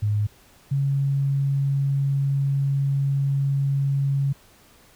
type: tone pair in turn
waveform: sine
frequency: 104.6 / 138.56 Hz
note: G#2 / C#3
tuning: +13 / 0 cents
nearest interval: perfect fourth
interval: 487 cents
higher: second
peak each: -19 dBFS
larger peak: neither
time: 0.02-0.27 / 0.71-4.33 s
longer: second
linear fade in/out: 10 ms
effects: pink hiss -54 dBFS RMS until 4.95 s